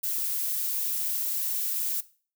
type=noise; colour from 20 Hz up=violet; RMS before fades=-29 dBFS; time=0.03-2.01 s; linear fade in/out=10 ms; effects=noise-tail reverb RT60 0.4 s tail -18 dB re dry